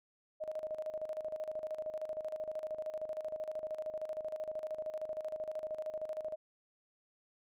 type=tone with tremolo; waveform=sine; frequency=622.3 Hz; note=D#5; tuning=in tune; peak=-35 dBFS; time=0.4-6.36 s; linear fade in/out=20 ms; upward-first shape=square; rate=13 Hz; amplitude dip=70%; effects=none